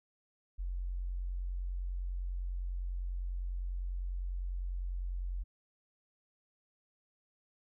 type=tone; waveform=sine; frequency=44.98 Hz; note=F#1; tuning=48 cents flat; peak=-34 dBFS; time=0.58-5.44 s; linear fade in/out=20 ms; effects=none